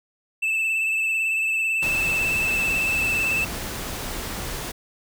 triangle tone with vibrato, 2637 Hz, E7, in tune, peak -19 dBFS, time 0.42-3.45 s, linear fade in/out 10 ms, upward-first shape sine, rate 18 Hz, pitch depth 28 cents each way
pink noise, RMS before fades -31 dBFS, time 1.82-4.72 s, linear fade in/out 10 ms
effects none

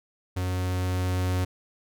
45% pulse tone with level ramp, 91.5 Hz, F#2, 19 cents flat, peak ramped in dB -26 to -23 dBFS, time 0.36-1.45 s, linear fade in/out 10 ms, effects none

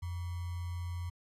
sine tone with sample-and-hold, 87.31 Hz, F2, in tune, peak -35 dBFS, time 0.02-1.1 s, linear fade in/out 10 ms, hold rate 1050 Hz, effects resampled to 32000 Hz

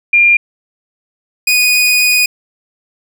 sine / sawtooth tone pair in turn, 2400 / 2477 Hz, D7 / D#7, +37 / -8 cents, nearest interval minor second, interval 55 cents, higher second, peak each -5 dBFS, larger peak neither, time 0.13-0.37 / 1.47-2.26 s, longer second, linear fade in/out 5 ms, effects none

